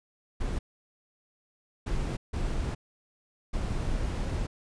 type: noise bursts at uneven times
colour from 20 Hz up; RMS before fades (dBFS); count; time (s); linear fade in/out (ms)
brown; -30; 4; 0.4-0.59 / 1.86-2.17 / 2.33-2.75 / 3.53-4.47; 10
effects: resampled to 22050 Hz